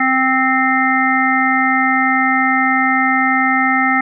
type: harmonic tone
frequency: 261.6 Hz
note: C4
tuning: in tune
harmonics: 1 / 3 / 5 / 7 / 8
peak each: -18 / -18 / -18 / -18 / -18 dBFS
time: 0-4.01 s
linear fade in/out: 5 ms
effects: none